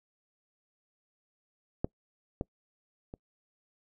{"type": "clicks", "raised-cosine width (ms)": 2, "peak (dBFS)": [-15, -18, -28], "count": 3, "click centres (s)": [1.845, 2.411, 3.139], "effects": ["noise-tail reverb RT60 0.1 s tail -26 dB re dry"]}